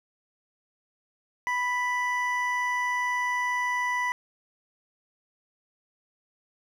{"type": "tone pair together", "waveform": "triangle", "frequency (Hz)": [987.8, 1975.6], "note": ["B5", "B6"], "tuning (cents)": [0, 0], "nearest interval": "octave", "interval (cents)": 1200, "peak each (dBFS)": -26, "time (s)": [1.47, 4.12], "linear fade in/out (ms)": 0, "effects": []}